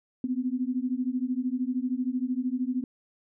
sine beating tone pair, 246.9 / 259.9 Hz, B3 / C4, 0 / -11 cents, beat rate 13 Hz, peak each -29 / -29 dBFS, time 0.24-2.84 s, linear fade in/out 2 ms, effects none

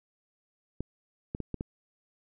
clicks, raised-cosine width 3 ms, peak -20 dBFS, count 5, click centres 0.806 / 1.349 / 1.403 / 1.543 / 1.609 s, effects none

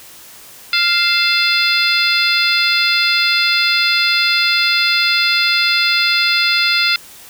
harmonic tone with a mistuned harmonic, 698.5 Hz, F5, in tune, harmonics 2 / 3 / 4 / 5 / 6 / 7, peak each -19 / -19 / -19 / -19 / -19 / -19 dBFS, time 0.73-6.96 s, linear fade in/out 2 ms, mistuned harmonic 4, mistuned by -84 cents, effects white hiss -39 dBFS RMS until 7.29 s

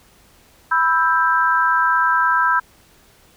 sine chord, E minor, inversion second, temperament just, 988.9 / 1318.5 / 1582.2 Hz, B5 / E6 / G6, +2 / 0 / +16 cents, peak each -18 dBFS, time 0.71-2.6 s, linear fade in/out 10 ms, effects pink hiss -52 dBFS RMS until 3.36 s

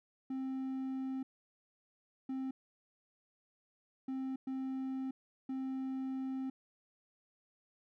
triangle tone bursts at uneven times, 263.9 Hz, C4, 15 cents sharp, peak -34 dBFS, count 5, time 0.3-1.23 / 2.29-2.51 / 4.08-4.36 / 4.47-5.11 / 5.49-6.5 s, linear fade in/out 5 ms, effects none

